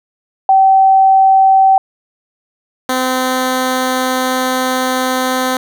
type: tone pair in turn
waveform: sine / 10% pulse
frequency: 770 / 257 Hz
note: G5 / C4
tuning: -31 / -31 cents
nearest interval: octave + perfect fifth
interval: 1900 cents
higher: first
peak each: -5 dBFS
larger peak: neither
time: 0.49-1.78 / 2.89-5.57 s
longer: second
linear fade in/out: 2 ms
effects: none